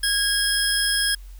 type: tone pair together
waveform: 25% pulse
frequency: 1639 / 5159 Hz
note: G#6 / E8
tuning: -23 / -38 cents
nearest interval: octave + minor sixth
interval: 1985 cents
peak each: -18 dBFS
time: 0.03-1.15 s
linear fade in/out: 5 ms
effects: added 45 Hz sine -37 dBFS peak until 1.39 s + white hiss -56 dBFS RMS until 1.39 s